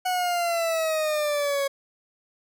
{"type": "exponential sweep", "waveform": "40% pulse", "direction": "down", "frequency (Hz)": [740, 551], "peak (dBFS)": -22, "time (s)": [0.05, 1.68], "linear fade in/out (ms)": 10, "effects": []}